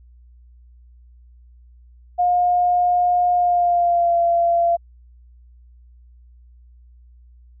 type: tone with pitch glide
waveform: sine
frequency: 713 to 685.1 Hz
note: F5 to F5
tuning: +36 to -33 cents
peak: -14 dBFS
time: 2.18-4.77 s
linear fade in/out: 20 ms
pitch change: -69 cents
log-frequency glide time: 3.33-4.18 s
effects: added 60 Hz sine -45 dBFS peak until 7.6 s